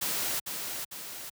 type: noise with echo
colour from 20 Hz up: white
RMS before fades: -31 dBFS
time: 0.01-0.4 s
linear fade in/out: 10 ms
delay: 450 ms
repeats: 2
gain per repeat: -5 dB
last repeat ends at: 1.3 s
effects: high-pass 80 Hz 12 dB/octave